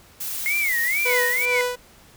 blue noise, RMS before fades -29 dBFS, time 0.2-1.46 s, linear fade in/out 10 ms
sine tone with vibrato, 2097 Hz, C7, 3 cents sharp, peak -20 dBFS, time 0.46-1.61 s, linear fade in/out 0 ms, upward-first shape sine, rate 2.2 Hz, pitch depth 210 cents each way
sawtooth tone with tremolo, 493.9 Hz, B4, in tune, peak -16 dBFS, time 1.05-1.76 s, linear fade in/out 10 ms, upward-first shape sine, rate 2.3 Hz, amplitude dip 85%
effects pink hiss -51 dBFS RMS until 2.16 s

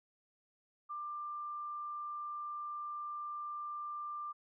sine tone, 1188 Hz, D6, 20 cents sharp, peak -39 dBFS, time 0.89-4.33 s, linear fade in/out 20 ms, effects none

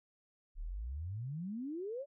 sine exponential sweep, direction up, 33.23 to 587.3 Hz, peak -38 dBFS, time 0.55-2.06 s, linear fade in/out 50 ms, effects none

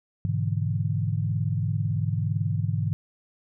sine chord, E dominant seventh, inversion first, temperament equal with one note detuned, 103.83 / 125.12 / 146.83 / 164.81 Hz, G#2 / B2 / D3 / E3, 0 / +23 / 0 / 0 cents, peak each -26 / -31 / -29 / -31 dBFS, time 0.25-2.93 s, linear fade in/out 0 ms, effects none

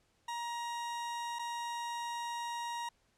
40% pulse tone with dropouts, 944 Hz, A#5, 22 cents sharp, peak -36 dBFS, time 0.28-2.89 s, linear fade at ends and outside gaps 5 ms, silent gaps 1.388-1.392 s, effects pink hiss -73 dBFS RMS until 3.17 s + low-pass 9000 Hz 12 dB/octave

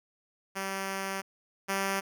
5% pulse tone pair in turn, 193.7 / 195.05 Hz, G3 / G3, -20 / -8 cents, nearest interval unison, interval 12 cents, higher second, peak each -21 / -17 dBFS, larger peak second, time 0.55-1.22 / 1.68-2.01 s, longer first, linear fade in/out 20 ms, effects none

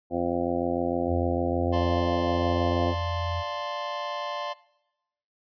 harmonic tone, 86.6 Hz, F2, 14 cents flat, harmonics 1 / 2 / 3 / 4 / 5 / 6 / 7 / 8 / 9, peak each -38 / -38 / -30 / -30 / -40 / -31 / -36 / -32 / -37 dBFS, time 0.1-2.95 s, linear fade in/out 50 ms
sine tone with pitch glide, 85.3 to 86.69 Hz, F2 to F2, -40 to -12 cents, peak -28 dBFS, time 1.07-3.44 s, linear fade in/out 50 ms, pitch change +28 cents, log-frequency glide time 2.3-2.68 s
square chord, D minor seventh, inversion none, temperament equal, 587.3 / 698.5 / 880 / 1046.5 Hz, D5 / F5 / A5 / C6, 0 / 0 / 0 / 0 cents, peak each -35 / -38 / -40 / -34 dBFS, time 1.72-4.54 s, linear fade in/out 20 ms
effects noise-tail reverb RT60 0.9 s tail -20 dB re dry + resampled to 11025 Hz

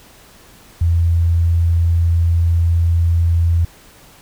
sine tone, 84.4 Hz, E2, 41 cents sharp, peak -11 dBFS, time 0.81-3.65 s, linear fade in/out 5 ms, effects pink hiss -45 dBFS RMS until 4.21 s

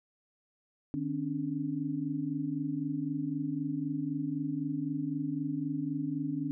sine tone cluster, 152 / 265.8 / 289.7 Hz, D#3 / C4 / D4, -40 / +27 / -24 cents, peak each -37 / -35 / -34 dBFS, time 0.94-6.51 s, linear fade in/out 0 ms, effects none

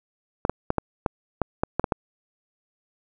clicks, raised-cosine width 1 ms, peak -7 dBFS, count 10, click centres 0.451 / 0.496 / 0.704 / 0.783 / 1.062 / 1.417 / 1.635 / 1.796 / 1.842 / 1.922 s, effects none

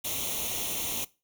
white noise with comb filter, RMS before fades -32 dBFS, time 0.04-1.05 s, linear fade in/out 10 ms, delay 0.31 ms, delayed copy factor +0.75, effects noise-tail reverb RT60 0.3 s tail -21 dB re dry

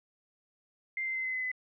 sine tone with pitch steps, 2093 / 2077 / 2062 / 2046 / 2031 / 2016 Hz, C7 / C7 / C7 / C7 / B6 / B6, 0 / -13 / -26 / -39 / +48 / +35 cents, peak -31 dBFS, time 0.97-1.516 s, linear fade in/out 2 ms, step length 91 ms, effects none

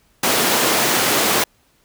pink high-pass noise, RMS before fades -17 dBFS, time 0.23-1.44 s, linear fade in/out 5 ms, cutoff 270 Hz, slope 12 dB/octave, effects pink hiss -59 dBFS RMS until 1.84 s

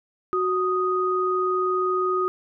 sine tone pair together, 370 / 1244.5 Hz, F#4 / D#6, 0 / 0 cents, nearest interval octave + major sixth, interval 2100 cents, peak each -23 dBFS, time 0.33-2.28 s, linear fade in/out 0 ms, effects none

